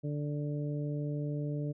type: harmonic tone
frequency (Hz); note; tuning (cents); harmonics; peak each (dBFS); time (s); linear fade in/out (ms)
146.8; D3; 0; 1 / 2 / 3 / 4; -33 / -39 / -43 / -45; 0.03-1.73; 20
effects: none